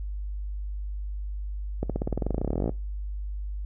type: accelerating click train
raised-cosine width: 2 ms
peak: -14 dBFS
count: 25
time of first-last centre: 1.83-2.694 s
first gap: 67 ms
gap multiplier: 0.94
effects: noise-tail reverb RT60 0.3 s tail -23 dB re dry + added 50 Hz sine -30 dBFS peak until 3.65 s